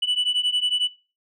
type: beating tone pair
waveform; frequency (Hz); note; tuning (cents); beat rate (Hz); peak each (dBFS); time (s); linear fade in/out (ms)
sine; 2960 / 2971; F#7 / F#7; 0 / +6; 11; -21; 0.02-0.88; 10
effects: noise-tail reverb RT60 0.3 s tail -18 dB re dry + tanh soft clip ceiling -17 dBFS